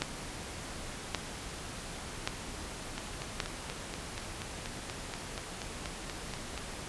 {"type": "two click trains", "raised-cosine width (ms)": 0.2, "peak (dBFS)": [-20, -12], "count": [16, 4], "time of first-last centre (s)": [[2.98, 6.577], [0.02, 3.402]], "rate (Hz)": [4.17, 0.887], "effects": ["pink hiss -42 dBFS RMS until 6.88 s", "resampled to 24000 Hz"]}